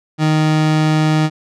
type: tone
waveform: 30% pulse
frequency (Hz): 155.2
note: D#3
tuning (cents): -4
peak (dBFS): -9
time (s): 0.18-1.3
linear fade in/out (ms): 50
effects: low-pass 6000 Hz 12 dB/octave